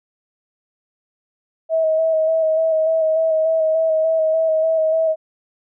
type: tone with vibrato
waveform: sine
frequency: 640 Hz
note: D#5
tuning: 49 cents sharp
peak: -14 dBFS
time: 1.69-5.16 s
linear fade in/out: 50 ms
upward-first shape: square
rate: 3.4 Hz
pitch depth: 19 cents each way
effects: none